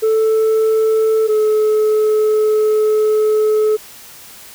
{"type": "tone pair in turn", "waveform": "sine", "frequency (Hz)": [440, 429.7], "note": ["A4", "A4"], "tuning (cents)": [0, -41], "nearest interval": "unison", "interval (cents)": 41, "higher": "first", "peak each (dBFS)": -8, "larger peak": "neither", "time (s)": [[0.02, 1.28], [1.28, 3.77]], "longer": "second", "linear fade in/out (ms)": 20, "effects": ["tanh soft clip ceiling -10 dBFS", "white hiss -38 dBFS RMS until 4.54 s"]}